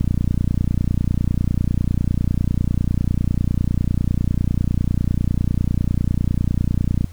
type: click train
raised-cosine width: 5 ms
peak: -6 dBFS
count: 212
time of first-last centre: 0.01-7.043 s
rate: 30 Hz
effects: added 84 Hz sine -35 dBFS peak until 7.12 s + pink hiss -50 dBFS RMS until 7.12 s